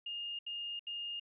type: tone bursts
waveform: sine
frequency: 2832 Hz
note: F7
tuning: 23 cents sharp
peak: -38 dBFS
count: 3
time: 0.06-1.198 s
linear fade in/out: 5 ms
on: 330 ms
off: 74 ms
effects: none